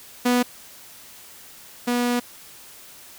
sawtooth tone pair in turn, 245.8 / 243 Hz, B3 / B3, -8 / -28 cents, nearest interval unison, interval 20 cents, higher first, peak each -13 / -16 dBFS, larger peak first, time 0.25-0.43 / 1.87-2.2 s, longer second, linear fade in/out 10 ms, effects white hiss -45 dBFS RMS until 3.18 s

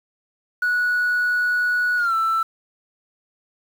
sine tone with pitch glide, 1467 to 1329.8 Hz, F#6 to E6, -15 to +15 cents, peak -16 dBFS, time 0.62-2.43 s, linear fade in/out 5 ms, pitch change -170 cents, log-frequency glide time 1.97-2.14 s, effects tanh soft clip ceiling -14 dBFS + 7-bit

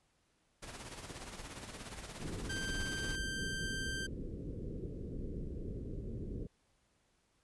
pink noise with tremolo, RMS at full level -45 dBFS, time 0.62-3.16 s, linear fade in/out 10 ms, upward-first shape sine, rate 17 Hz, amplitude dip 55%
pink low-pass noise, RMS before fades -42 dBFS, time 2.2-6.47 s, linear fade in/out 2 ms, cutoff 470 Hz, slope 48 dB/octave
sawtooth tone, 1568 Hz, G6, in tune, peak -35 dBFS, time 2.49-4.07 s, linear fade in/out 10 ms
effects pink hiss -75 dBFS RMS until 7.43 s + resampled to 24000 Hz

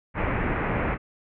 pink low-pass noise, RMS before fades -26 dBFS, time 0.14-0.98 s, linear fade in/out 50 ms, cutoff 2400 Hz, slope 48 dB/octave, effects none

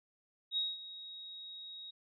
sine tone with ADSR envelope, 3783 Hz, A#7, 25 cents sharp, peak -30 dBFS, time 0.51-1.91 s, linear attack 60 ms, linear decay 200 ms, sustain -15 dB, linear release 11 ms, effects none

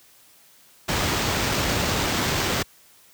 pink noise with sample-and-hold, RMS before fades -23 dBFS, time 0.88-2.63 s, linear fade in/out 10 ms, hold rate 11025 Hz, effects white hiss -54 dBFS RMS until 3.13 s + high-pass 60 Hz 12 dB/octave

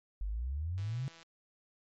sine exponential sweep, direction up, 46.25 to 138.59 Hz, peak -33 dBFS, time 0.21-1.08 s, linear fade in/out 0 ms
click train, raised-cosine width 0.2 ms, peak -38 dBFS, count 75, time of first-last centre 0.78-1.228 s, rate 165 Hz
effects MP3 48 kbps

